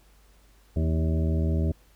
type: harmonic tone with a mistuned harmonic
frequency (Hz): 80.1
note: E2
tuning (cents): -49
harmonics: 1 / 2 / 3 / 4 / 5 / 7 / 8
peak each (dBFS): -23 / -29 / -33 / -35 / -37 / -40 / -41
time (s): 0.76-1.72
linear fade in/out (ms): 5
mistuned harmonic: 3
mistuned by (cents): -44
effects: added 50 Hz sine -56 dBFS peak until 1.95 s + pink hiss -62 dBFS RMS until 1.95 s